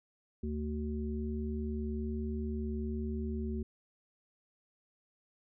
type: harmonic tone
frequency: 74.9 Hz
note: D2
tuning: 35 cents sharp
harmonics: 1 / 3 / 5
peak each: -36 / -37 / -42 dBFS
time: 0.43-3.63 s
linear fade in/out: 5 ms
effects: none